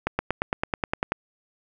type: accelerating click train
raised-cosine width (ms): 0.5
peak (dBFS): -8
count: 11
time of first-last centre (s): 0.07-1.12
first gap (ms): 120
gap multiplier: 0.97
effects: none